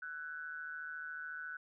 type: tone with amplitude modulation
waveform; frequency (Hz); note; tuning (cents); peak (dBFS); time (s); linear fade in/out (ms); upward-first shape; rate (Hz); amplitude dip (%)
sine; 1493; F#6; +15; -38; 0.02-1.57; 5; sine; 154; 75
effects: none